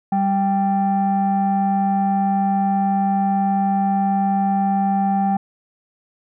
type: tone pair together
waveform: sine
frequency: 196 / 785.2 Hz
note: G3 / G5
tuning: 0 / +3 cents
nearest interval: 2 octaves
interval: 2403 cents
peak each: -17 dBFS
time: 0.12-5.37 s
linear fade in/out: 5 ms
effects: tanh soft clip ceiling -11 dBFS